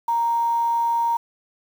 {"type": "tone with quantisation", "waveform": "sine", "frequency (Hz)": 932.3, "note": "A#5", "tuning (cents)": 0, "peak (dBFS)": -18, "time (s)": [0.08, 1.17], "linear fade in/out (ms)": 5, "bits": 7, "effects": []}